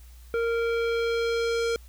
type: tone with low-pass filter sweep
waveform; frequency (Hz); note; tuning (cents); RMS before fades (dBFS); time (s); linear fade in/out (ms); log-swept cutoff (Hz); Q
square; 463.4; A#4; -10; -26; 0.34-1.76; 0; 1800 to 6800; 1.1
effects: added 60 Hz sine -45 dBFS peak until 1.88 s + white hiss -58 dBFS RMS until 1.88 s